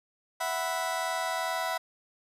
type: chord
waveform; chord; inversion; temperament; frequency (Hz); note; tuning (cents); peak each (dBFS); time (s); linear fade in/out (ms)
30% pulse; E suspended second; none; just; 659.3 / 741.7 / 988.9; E5 / F#5 / B5; 0 / +4 / +2; -31; 0.4-1.78; 10
effects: resampled to 32000 Hz